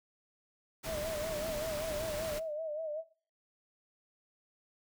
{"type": "noise", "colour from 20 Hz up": "pink", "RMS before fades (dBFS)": -41, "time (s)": [0.83, 2.4], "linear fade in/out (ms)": 20}
{"type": "tone with vibrato", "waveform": "sine", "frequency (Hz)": 622, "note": "D#5", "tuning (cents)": -1, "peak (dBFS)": -35, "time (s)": [0.85, 3.04], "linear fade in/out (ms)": 50, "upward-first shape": "sine", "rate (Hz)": 5.2, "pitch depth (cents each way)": 85}
{"effects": ["noise-tail reverb RT60 0.4 s tail -19 dB re dry"]}